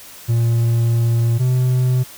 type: tone pair in turn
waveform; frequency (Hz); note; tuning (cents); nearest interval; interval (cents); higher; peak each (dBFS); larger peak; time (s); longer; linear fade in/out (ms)
triangle; 116.54 / 126.93; A#2 / B2; 0 / +48; minor second; 148; second; -11; neither; 0.28-1.39 / 1.39-2.04; first; 20
effects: white hiss -39 dBFS RMS until 2.17 s